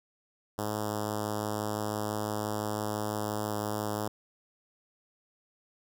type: tone with notch filter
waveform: 5% pulse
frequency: 105.9 Hz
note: G#2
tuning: 34 cents sharp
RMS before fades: -33 dBFS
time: 0.58-4.08 s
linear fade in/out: 5 ms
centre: 2400 Hz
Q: 0.56
effects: none